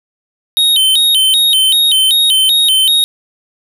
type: tone with vibrato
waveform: square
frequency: 3400 Hz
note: G#7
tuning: 40 cents sharp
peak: -8 dBFS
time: 0.57-3.04 s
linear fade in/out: 0 ms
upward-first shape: square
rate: 2.6 Hz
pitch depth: 170 cents each way
effects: none

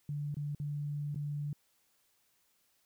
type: tone with dropouts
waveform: sine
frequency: 146.1 Hz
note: D3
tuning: 9 cents flat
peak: -34 dBFS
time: 0.09-1.53 s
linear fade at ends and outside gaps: 2 ms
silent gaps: 0.344-0.368 / 0.549-0.599 / 1.146-1.158 s
effects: white hiss -73 dBFS RMS until 2.85 s

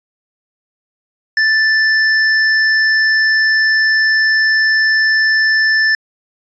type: tone with hard clipping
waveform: sine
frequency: 1760 Hz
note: A6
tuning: in tune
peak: -11 dBFS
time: 1.37-5.95 s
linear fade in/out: 2 ms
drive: 18 dB
effects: resampled to 16000 Hz

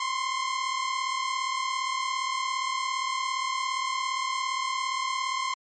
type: tone pair together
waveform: sawtooth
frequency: 1034 / 1071.4 Hz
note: C6 / C6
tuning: -21 / +41 cents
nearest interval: minor second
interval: 62 cents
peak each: -26 dBFS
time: 0-5.54 s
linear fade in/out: 5 ms
effects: MP3 32 kbps

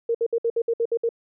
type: tone bursts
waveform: sine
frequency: 463.4 Hz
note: A#4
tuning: 10 cents flat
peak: -19 dBFS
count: 9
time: 0.09-1.091 s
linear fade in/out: 5 ms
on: 57 ms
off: 61 ms
effects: none

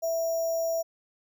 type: tone with sample-and-hold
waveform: sine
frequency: 659.3 Hz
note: E5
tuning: in tune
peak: -25 dBFS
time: 0.02-0.83 s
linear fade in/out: 20 ms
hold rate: 6300 Hz
effects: none

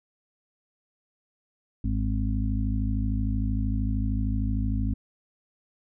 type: harmonic tone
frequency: 53.1 Hz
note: G#1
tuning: 39 cents sharp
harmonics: 1 / 2 / 4 / 5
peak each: -26 / -29 / -32 / -33 dBFS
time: 1.84-4.94 s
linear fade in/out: 5 ms
effects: none

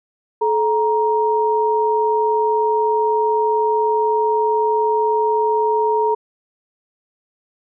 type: tone pair together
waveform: sine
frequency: 431.6 / 938 Hz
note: A4 / A#5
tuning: -33 / +11 cents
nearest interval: octave + minor second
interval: 1344 cents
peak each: -17 dBFS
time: 0.41-6.15 s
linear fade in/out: 10 ms
effects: none

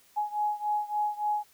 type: beating tone pair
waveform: sine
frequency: 837 / 840.5 Hz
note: G#5 / G#5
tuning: +13 / +20 cents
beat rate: 3.5 Hz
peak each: -29 / -31 dBFS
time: 0.16-1.44 s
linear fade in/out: 20 ms
effects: white hiss -61 dBFS RMS until 1.53 s

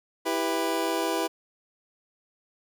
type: chord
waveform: 25% pulse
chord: E minor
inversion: none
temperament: just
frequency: 329.6 / 395.6 / 494.4 Hz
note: E4 / G4 / B4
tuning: 0 / +16 / +2 cents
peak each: -25 / -27 / -27 dBFS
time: 0.25-1.28 s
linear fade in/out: 20 ms
effects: none

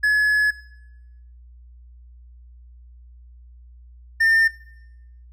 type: tone pair in turn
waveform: triangle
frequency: 1700 / 1805.4 Hz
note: G#6 / A6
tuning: +40 / +44 cents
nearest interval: minor second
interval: 104 cents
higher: second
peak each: -13 dBFS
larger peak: neither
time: 0.03-0.51 / 4.2-4.48 s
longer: first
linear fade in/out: 10 ms
effects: noise-tail reverb RT60 0.9 s tail -19 dB re dry + added 60 Hz sine -43 dBFS peak until 5.32 s

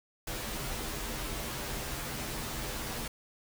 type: noise with comb filter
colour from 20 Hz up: pink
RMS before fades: -37 dBFS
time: 0.27-3.08 s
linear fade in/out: 5 ms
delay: 11 ms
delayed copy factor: -1
effects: none

